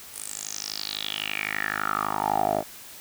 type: tone with band-pass filter sweep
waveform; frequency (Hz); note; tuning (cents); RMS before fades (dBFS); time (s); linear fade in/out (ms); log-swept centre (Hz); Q
10% pulse; 51.91; G#1; 0; -29; 0.12-2.64; 50; 10000 to 580; 6.1
effects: white hiss -44 dBFS RMS until 3 s